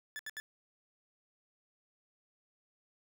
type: tone bursts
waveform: 40% pulse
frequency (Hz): 1734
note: A6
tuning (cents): -26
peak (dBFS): -39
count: 3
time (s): 0.16-0.4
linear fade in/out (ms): 0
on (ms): 32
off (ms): 72
effects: none